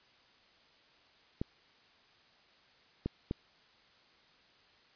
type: clicks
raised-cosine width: 3 ms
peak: -20 dBFS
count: 3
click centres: 1.415 / 3.06 / 3.311 s
effects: white hiss -64 dBFS RMS until 4.95 s + resampled to 11025 Hz

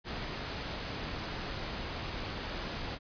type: noise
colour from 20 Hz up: pink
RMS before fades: -38 dBFS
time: 0.04-2.99 s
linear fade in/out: 50 ms
effects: resampled to 11025 Hz

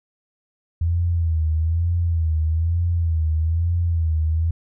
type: tone with vibrato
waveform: sine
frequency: 82.41 Hz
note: E2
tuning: in tune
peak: -17 dBFS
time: 0.81-4.51 s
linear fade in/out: 5 ms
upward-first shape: sine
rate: 1.1 Hz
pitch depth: 80 cents each way
effects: none

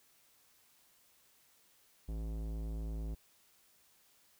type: tone with tanh clipping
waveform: sine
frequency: 54.4 Hz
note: A1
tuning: 19 cents flat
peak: -39 dBFS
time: 2.08-3.15 s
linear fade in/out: 10 ms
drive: 18 dB
effects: white hiss -68 dBFS RMS until 4.39 s

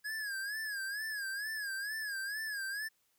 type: tone with vibrato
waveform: square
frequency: 1661.2 Hz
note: G#6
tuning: in tune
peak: -37 dBFS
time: 0.04-2.89 s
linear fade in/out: 20 ms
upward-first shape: sine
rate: 2.2 Hz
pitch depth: 110 cents each way
effects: white hiss -75 dBFS RMS until 3.18 s

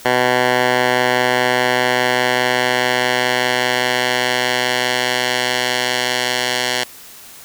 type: tone with band-pass filter sweep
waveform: 10% pulse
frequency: 124.9 Hz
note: B2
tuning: 20 cents sharp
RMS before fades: -17 dBFS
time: 0.05-6.84 s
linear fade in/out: 5 ms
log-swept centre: 1400 to 3700 Hz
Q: 0.75
effects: white hiss -39 dBFS RMS until 7.44 s

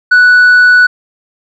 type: tone with tanh clipping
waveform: sine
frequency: 1480 Hz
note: F#6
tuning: in tune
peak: -3 dBFS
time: 0.11-0.87 s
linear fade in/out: 10 ms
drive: 2 dB
effects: none

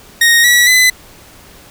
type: tone with pitch steps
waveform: sawtooth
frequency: 1864.7 / 1937.2 / 2012 Hz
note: A#6 / B6 / B6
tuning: 0 / -34 / +32 cents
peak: -3 dBFS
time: 0.21-0.9 s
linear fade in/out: 5 ms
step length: 230 ms
effects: pink hiss -40 dBFS RMS until 1.7 s

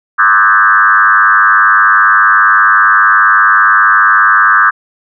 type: tone with frequency modulation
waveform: sine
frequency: 1396.9 Hz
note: F6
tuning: in tune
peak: -4 dBFS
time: 0.18-4.71 s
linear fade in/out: 20 ms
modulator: 105 Hz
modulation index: 2.7
effects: none

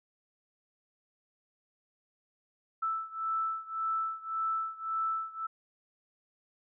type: beating tone pair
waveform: sine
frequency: 1318.5 / 1320.3 Hz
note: E6 / E6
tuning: 0 / +2 cents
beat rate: 1.8 Hz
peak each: -33 / -35 dBFS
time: 2.82-5.47 s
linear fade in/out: 10 ms
effects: none

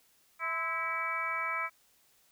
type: harmonic tone with a mistuned harmonic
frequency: 327.1 Hz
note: E4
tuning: 13 cents flat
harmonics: 2 / 3 / 4 / 5 / 6 / 7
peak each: -45 / -39 / -35 / -43 / -41 / -35 dBFS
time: 0.39-1.7 s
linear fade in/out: 50 ms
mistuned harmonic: 3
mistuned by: +68 cents
effects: white hiss -67 dBFS RMS until 2.31 s

